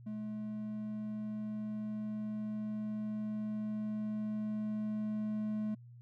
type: tone with level ramp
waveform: triangle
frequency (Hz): 213.9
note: A3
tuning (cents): -49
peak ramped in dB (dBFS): -36 to -31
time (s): 0.06-5.75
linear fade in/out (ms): 10
effects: added 120 Hz sine -51 dBFS peak until 6.01 s